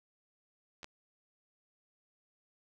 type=clicks; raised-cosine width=0.2 ms; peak=-30 / -26 dBFS; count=2; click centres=0.831 / 0.844 s; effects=none